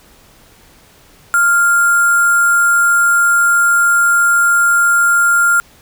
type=tone with sample-and-hold; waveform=sine; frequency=1396.9 Hz; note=F6; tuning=in tune; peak=-8 dBFS; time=1.34-5.6 s; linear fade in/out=0 ms; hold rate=8820 Hz; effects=pink hiss -46 dBFS RMS until 5.81 s